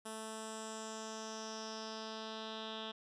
10% pulse tone with low-pass filter sweep, 220 Hz, A3, in tune, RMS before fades -45 dBFS, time 0.05-2.92 s, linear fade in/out 10 ms, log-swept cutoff 9700 to 3500 Hz, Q 4.4, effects none

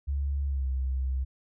sine tone with pitch glide, 70.1 to 65.41 Hz, C#2 to C2, +20 to 0 cents, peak -26 dBFS, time 0.07-1.25 s, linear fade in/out 20 ms, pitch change -120 cents, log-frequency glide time 0.46-0.68 s, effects none

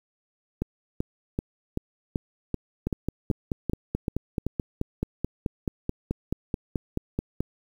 two click trains, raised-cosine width 3 ms, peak -13 / -13 dBFS, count 11 / 22, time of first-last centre 0.62-4.466 / 2.87-7.406 s, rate 2.6 / 4.63 Hz, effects 8-bit

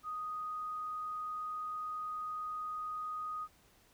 sine tone, 1244.5 Hz, D#6, in tune, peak -37 dBFS, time 0.03-3.48 s, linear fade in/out 50 ms, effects pink hiss -66 dBFS RMS until 3.93 s

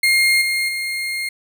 35% pulse tone with level steps, 2129 Hz, C7, 30 cents sharp, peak -11 / -16 / -20 dBFS, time 0.03-1.29 s, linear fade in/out 5 ms, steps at 0.41 / 0.68 s, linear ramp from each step 10 ms, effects none

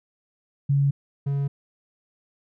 sine / triangle tone pair in turn, 140.1 / 140.1 Hz, C#3 / C#3, +19 / +19 cents, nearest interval unison, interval 0 cents, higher neither, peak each -17 / -20 dBFS, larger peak first, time 0.69-0.91 / 1.26-1.48 s, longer neither, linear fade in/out 10 ms, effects none

